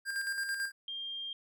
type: tone with tremolo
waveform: square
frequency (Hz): 1600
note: G6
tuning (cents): +35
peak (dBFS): -32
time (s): 0.05-0.72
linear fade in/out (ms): 50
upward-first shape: square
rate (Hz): 9.1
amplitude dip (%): 45
type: tone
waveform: sine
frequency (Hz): 3200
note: G7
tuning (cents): +35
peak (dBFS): -37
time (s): 0.88-1.33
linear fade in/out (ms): 2
effects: none